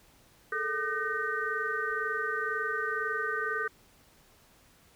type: tone cluster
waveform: sine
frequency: 427.6 / 449.6 / 1214 / 1527 / 1863 Hz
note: A4 / A4 / D#6 / G6 / A#6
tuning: -49 / +37 / -43 / -46 / -2 cents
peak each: -39 / -39 / -35 / -32 / -37 dBFS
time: 0.52-3.68 s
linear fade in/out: 5 ms
effects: pink hiss -61 dBFS RMS until 4.95 s